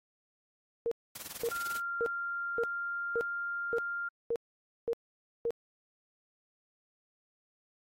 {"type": "tone bursts", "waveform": "sine", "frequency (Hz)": 466.2, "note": "A#4", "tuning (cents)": 0, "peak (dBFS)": -28, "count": 9, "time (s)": [0.86, 5.506], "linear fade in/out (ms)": 0, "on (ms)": 54, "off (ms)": 520}
{"type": "noise with tremolo", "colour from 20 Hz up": "white", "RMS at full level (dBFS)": -40, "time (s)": [1.15, 1.8], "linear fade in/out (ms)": 5, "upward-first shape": "triangle", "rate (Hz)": 20, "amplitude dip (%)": 95}
{"type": "tone with pitch glide", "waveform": "sine", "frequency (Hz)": [1389, 1397], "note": ["F6", "F6"], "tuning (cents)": [-10, 0], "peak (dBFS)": -33, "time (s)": [1.51, 4.09], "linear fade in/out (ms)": 10, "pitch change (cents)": 10, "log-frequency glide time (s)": [1.89, 3.25]}
{"effects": ["AAC 48 kbps"]}